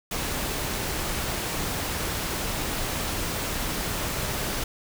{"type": "noise", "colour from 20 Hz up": "pink", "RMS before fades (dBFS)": -29, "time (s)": [0.11, 4.64], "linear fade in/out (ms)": 5, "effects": []}